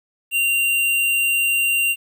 square tone, 2771 Hz, F7, 14 cents flat, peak -17 dBFS, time 0.31-1.96 s, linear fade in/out 50 ms, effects 9-bit

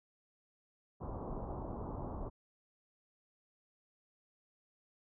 pink low-pass noise, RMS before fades -42 dBFS, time 1-2.3 s, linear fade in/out 20 ms, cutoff 1100 Hz, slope 48 dB/octave, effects none

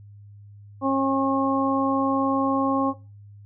harmonic tone, 270.9 Hz, C#4, 40 cents flat, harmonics 1 / 2 / 3 / 4, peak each -22 / -25 / -28 / -26 dBFS, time 0.81-2.94 s, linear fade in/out 50 ms, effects noise-tail reverb RT60 0.3 s tail -17 dB re dry + added 102 Hz sine -43 dBFS peak until 3.45 s

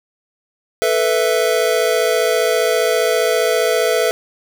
square chord, A suspended second, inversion none, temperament just, 440 / 495 / 660 Hz, A4 / B4 / E5, 0 / +4 / +2 cents, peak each -19 dBFS, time 0.82-4.11 s, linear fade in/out 0 ms, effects none

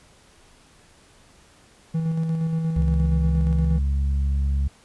triangle tone with tremolo, 162.3 Hz, E3, 27 cents flat, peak -18 dBFS, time 1.94-3.79 s, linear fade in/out 10 ms, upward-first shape square, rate 8.5 Hz, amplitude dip 30%
harmonic tone, 69.2 Hz, C#2, 2 cents flat, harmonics 1 / 2 / 3, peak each -19 / -33 / -39 dBFS, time 2.76-4.68 s, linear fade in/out 5 ms
effects pink hiss -54 dBFS RMS until 4.84 s + resampled to 24000 Hz

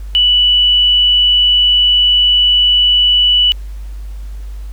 sine tone, 2960 Hz, F#7, in tune, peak -7 dBFS, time 0.15-3.52 s, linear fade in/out 0 ms, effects added 50 Hz sine -23 dBFS peak until 4.72 s + pink hiss -47 dBFS RMS until 4.72 s

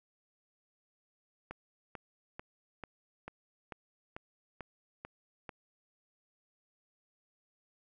click train, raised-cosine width 0.5 ms, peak -27 dBFS, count 10, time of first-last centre 1.51-5.492 s, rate 2.26 Hz, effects none

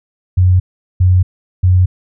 sine tone bursts, 91.4 Hz, F#2, 21 cents flat, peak -6 dBFS, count 3, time 0.37-1.86 s, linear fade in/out 10 ms, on 230 ms, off 400 ms, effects none

